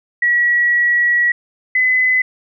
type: tone pair in turn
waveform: sine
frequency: 1925 / 2019 Hz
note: B6 / B6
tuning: -45 / +38 cents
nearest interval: minor second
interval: 83 cents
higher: second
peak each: -11 dBFS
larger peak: neither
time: 0.22-1.32 / 1.75-2.22 s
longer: first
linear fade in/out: 5 ms
effects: none